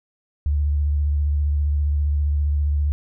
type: tone with vibrato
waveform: sine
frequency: 73.1 Hz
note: D2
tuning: 7 cents flat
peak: -17 dBFS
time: 0.46-2.92 s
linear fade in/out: 0 ms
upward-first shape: sine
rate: 15 Hz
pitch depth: 37 cents each way
effects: none